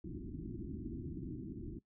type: low-pass noise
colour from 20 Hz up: white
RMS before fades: -44 dBFS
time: 0.04-1.79 s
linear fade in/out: 5 ms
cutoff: 360 Hz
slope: 96 dB/octave
effects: noise-tail reverb RT60 0.1 s tail -17 dB re dry